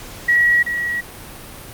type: tone with echo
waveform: sine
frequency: 1918 Hz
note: A#6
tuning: 49 cents sharp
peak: -11 dBFS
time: 0.28-0.63 s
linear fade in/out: 10 ms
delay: 380 ms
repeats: 1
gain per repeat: -8 dB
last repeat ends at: 1.01 s
effects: pink hiss -36 dBFS RMS until 1.73 s + Opus 48 kbps